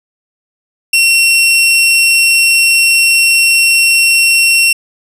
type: tone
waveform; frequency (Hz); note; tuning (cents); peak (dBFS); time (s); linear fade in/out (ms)
sawtooth; 2725; F7; -43; -3; 0.93-4.73; 5
effects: resampled to 32000 Hz + 7-bit